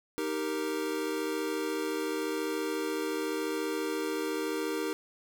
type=chord; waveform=square; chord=Eb major; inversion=none; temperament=equal; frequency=311.1 / 392 / 466.2 Hz; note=Eb4 / G4 / Bb4; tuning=0 / 0 / 0 cents; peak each=-35 / -36 / -36 dBFS; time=0.18-4.93 s; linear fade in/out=0 ms; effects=none